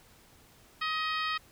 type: harmonic tone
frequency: 630 Hz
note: D#5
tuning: 21 cents sharp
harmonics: 2 / 3 / 4 / 5 / 6 / 7 / 8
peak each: -32 / -36 / -38 / -40 / -42 / -43 / -44 dBFS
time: 0.81-1.38 s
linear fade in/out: 10 ms
effects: pink hiss -59 dBFS RMS until 1.51 s